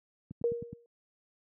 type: click train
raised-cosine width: 5 ms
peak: -25 dBFS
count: 5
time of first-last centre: 0.31-0.729 s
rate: 9.54 Hz
type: tone with exponential decay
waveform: sine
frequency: 471.4 Hz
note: A#4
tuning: 19 cents sharp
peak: -23 dBFS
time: 0.44-0.86 s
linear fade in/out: 1 ms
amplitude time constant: 91 ms
effects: high-pass 150 Hz 12 dB/octave